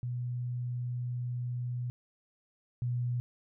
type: tone pair in turn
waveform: sine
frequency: 122.8 / 122.18 Hz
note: B2 / B2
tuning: -9 / -18 cents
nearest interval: unison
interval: 9 cents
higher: first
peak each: -32 / -29 dBFS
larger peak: second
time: 0.03-1.9 / 2.82-3.2 s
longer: first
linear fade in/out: 0 ms
effects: none